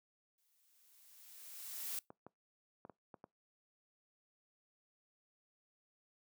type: noise with exponential growth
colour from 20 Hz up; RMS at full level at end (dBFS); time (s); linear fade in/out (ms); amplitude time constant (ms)
blue; -40; 0.38-1.99; 2; 350
type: clicks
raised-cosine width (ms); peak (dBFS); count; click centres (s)
1; -37; 6; 2.104 / 2.266 / 2.851 / 2.897 / 3.142 / 3.241
effects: noise-tail reverb RT60 0.2 s tail -24 dB re dry + high-pass 150 Hz 12 dB/octave